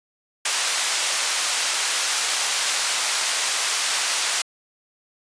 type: band-pass noise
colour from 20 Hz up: white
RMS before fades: -23 dBFS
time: 0.45-4.42 s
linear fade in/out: 5 ms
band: 780 to 8200 Hz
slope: 12 dB/octave
effects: resampled to 22050 Hz